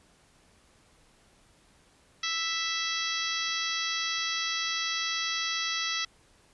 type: harmonic tone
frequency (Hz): 659.3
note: E5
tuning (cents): 0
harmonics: 2 / 3 / 4 / 5 / 6 / 7 / 8 / 9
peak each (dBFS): -37 / -35 / -38 / -35 / -36 / -39 / -38 / -39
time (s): 2.23-6.05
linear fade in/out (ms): 5
effects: pink hiss -62 dBFS RMS until 6.53 s + resampled to 24000 Hz